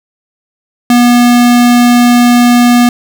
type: tone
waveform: square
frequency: 242.1 Hz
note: B3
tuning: 34 cents flat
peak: -4 dBFS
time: 0.9-2.89 s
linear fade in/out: 2 ms
effects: none